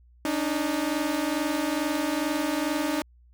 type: tone pair together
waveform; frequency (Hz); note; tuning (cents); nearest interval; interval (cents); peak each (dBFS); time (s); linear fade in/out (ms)
sawtooth; 284.9 / 307.2; C#4 / D#4; +48 / -22; minor second; 130; -25 / -23; 0.25-3.02; 2
effects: added 60 Hz sine -53 dBFS peak until 3.33 s